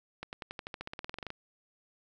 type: accelerating click train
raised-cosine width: 0.3 ms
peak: -23 dBFS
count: 18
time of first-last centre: 0.23-1.304 s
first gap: 99 ms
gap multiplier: 0.94
effects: none